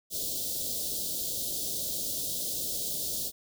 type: band-stop noise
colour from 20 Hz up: white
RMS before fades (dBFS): -33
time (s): 0.1-3.32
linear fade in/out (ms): 50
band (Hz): 640 to 3400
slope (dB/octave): 48
effects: none